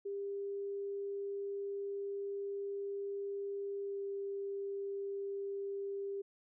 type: tone with pitch glide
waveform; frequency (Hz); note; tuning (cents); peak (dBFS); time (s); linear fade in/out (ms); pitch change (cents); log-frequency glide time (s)
sine; 399.4 to 397.1; G4 to G4; +32 to +22; -37; 0.05-6.22; 10; -10; 3.82-4
effects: none